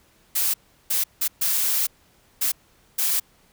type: noise bursts at uneven times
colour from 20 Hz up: blue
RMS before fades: -22 dBFS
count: 6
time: 0.35-0.54 / 0.9-1.04 / 1.21-1.28 / 1.41-1.87 / 2.41-2.52 / 2.98-3.2 s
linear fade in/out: 10 ms
effects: pink hiss -59 dBFS RMS until 3.52 s